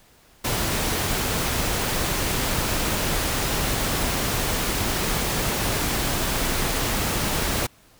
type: noise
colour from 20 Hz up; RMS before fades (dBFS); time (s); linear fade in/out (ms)
pink; -24; 0.44-7.67; 10
effects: pink hiss -55 dBFS RMS until 7.99 s